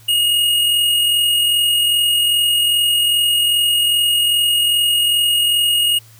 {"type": "tone with amplitude modulation", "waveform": "square", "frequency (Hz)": 2868, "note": "F7", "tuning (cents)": 45, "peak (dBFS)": -12, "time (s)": [0.08, 5.99], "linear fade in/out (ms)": 10, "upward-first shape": "sine", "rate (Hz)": 42.5, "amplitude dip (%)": 30, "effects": ["added 112 Hz sine -44 dBFS peak until 6.19 s", "white hiss -48 dBFS RMS until 6.19 s"]}